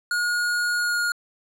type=tone with pitch glide; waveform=square; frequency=1440 to 1428.4 Hz; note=F#6 to F6; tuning=-47 to +39 cents; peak=-22 dBFS; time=0.11-1.12 s; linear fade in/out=2 ms; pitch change=-14 cents; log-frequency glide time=0.77-1 s; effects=low-pass 12000 Hz 12 dB/octave